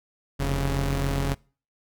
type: tone pair together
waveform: sawtooth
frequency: 43.62 / 138.4 Hz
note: F1 / C#3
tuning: -1 / -2 cents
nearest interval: octave + minor sixth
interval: 1999 cents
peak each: -22 dBFS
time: 0.39-1.35 s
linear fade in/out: 20 ms
effects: noise-tail reverb RT60 0.4 s tail -25 dB re dry + Opus 48 kbps